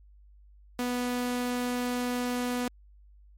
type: tone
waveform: sawtooth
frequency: 246.2 Hz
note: B3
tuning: 5 cents flat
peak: -24 dBFS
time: 0.79-2.68 s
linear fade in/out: 2 ms
effects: added 50 Hz sine -52 dBFS peak until 3.37 s + MP3 64 kbps